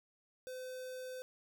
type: tone with notch filter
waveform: square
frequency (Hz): 511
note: C5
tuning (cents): -41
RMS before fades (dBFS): -45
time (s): 0.47-1.22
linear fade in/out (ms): 0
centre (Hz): 2200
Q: 1.6
effects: none